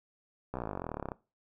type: slowing click train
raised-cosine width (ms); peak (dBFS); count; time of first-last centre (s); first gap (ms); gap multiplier
1; -22; 27; 0.54-1.118; 15; 1.03
effects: noise-tail reverb RT60 0.3 s tail -20 dB re dry